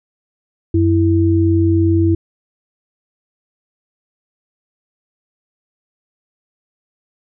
sine tone pair together, 92.6 / 330 Hz, F#2 / E4, +2 / +2 cents, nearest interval octave + minor seventh, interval 2200 cents, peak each -13 dBFS, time 0.74-2.15 s, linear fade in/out 5 ms, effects none

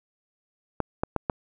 clicks, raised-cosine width 1 ms, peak -10 dBFS, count 4, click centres 0.803 / 1.035 / 1.163 / 1.298 s, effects none

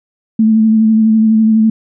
sine tone with vibrato, 220 Hz, A3, in tune, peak -6 dBFS, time 0.39-1.7 s, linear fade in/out 5 ms, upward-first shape sine, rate 12 Hz, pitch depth 25 cents each way, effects none

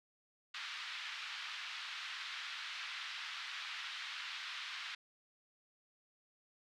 white band-pass noise, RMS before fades -45 dBFS, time 0.54-4.95 s, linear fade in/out 5 ms, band 1200 to 3900 Hz, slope 24 dB/octave, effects none

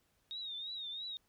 sine tone with vibrato, 3729 Hz, A#7, in tune, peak -40 dBFS, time 0.31-1.17 s, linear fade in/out 0 ms, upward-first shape triangle, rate 3 Hz, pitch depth 110 cents each way, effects pink hiss -75 dBFS RMS until 1.28 s

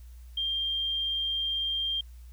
sine tone, 3189 Hz, G7, 29 cents sharp, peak -27 dBFS, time 0.37-2.01 s, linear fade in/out 5 ms, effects added 60 Hz sine -44 dBFS peak until 2.32 s + white hiss -64 dBFS RMS until 2.32 s

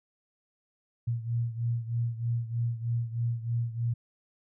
sine beating tone pair, 116.54 / 119.74 Hz, A#2 / A#2, 0 / +47 cents, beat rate 3.2 Hz, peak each -29 / -33 dBFS, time 1.07-3.94 s, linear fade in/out 10 ms, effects none

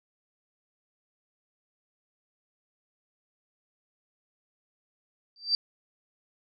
sine tone with exponential growth, 4671 Hz, D8, 10 cents flat, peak -18 dBFS, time 5.36-5.55 s, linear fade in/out 1 ms, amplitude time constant 40 ms, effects none

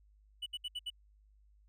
triangle tone bursts, 2960 Hz, F#7, in tune, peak -35 dBFS, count 5, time 0.42-0.903 s, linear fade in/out 10 ms, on 43 ms, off 67 ms, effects added 51 Hz sine -62 dBFS peak until 1.68 s

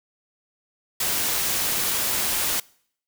white noise, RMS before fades -24 dBFS, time 1-2.6 s, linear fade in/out 5 ms, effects noise-tail reverb RT60 0.6 s tail -24 dB re dry

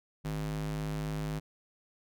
square tone with high-pass filter, 51.91 Hz, G#1, in tune, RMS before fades -35 dBFS, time 0.24-1.4 s, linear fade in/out 20 ms, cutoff 110 Hz, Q 5.2, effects none

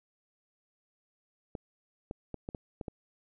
clicks, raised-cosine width 2 ms, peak -24 dBFS, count 7, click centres 1.552 / 2.111 / 2.343 / 2.489 / 2.548 / 2.812 / 2.882 s, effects none

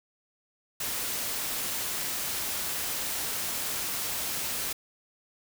white noise, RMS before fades -32 dBFS, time 0.8-4.73 s, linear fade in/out 5 ms, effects none

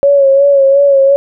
sine tone with vibrato, 554.4 Hz, C#5, in tune, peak -4 dBFS, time 0.03-1.16 s, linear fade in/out 0 ms, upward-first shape sine, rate 2.8 Hz, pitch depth 41 cents each way, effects none

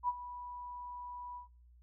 sine tone with ADSR envelope, 981 Hz, B5, 12 cents flat, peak -28 dBFS, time 0.03-1.48 s, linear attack 53 ms, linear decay 36 ms, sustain -15 dB, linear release 120 ms, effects noise-tail reverb RT60 0.5 s tail -22 dB re dry + added 60 Hz sine -58 dBFS peak until 1.82 s

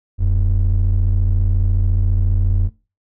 triangle ring-modulated tone, 64.9 Hz, C2, 13 cents flat, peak -7 dBFS, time 0.18-2.7 s, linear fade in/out 50 ms, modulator 27.2 Hz, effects noise-tail reverb RT60 0.3 s tail -20 dB re dry + tanh soft clip ceiling -5 dBFS

